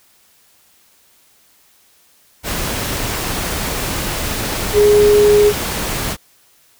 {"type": "tone in noise", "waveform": "sine", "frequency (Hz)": 415.3, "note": "G#4", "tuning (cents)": 0, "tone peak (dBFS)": -7, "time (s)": [4.73, 5.53], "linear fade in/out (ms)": 50, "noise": "pink", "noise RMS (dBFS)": -21, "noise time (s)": [2.43, 6.17], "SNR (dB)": 11, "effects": ["white hiss -53 dBFS RMS until 6.79 s"]}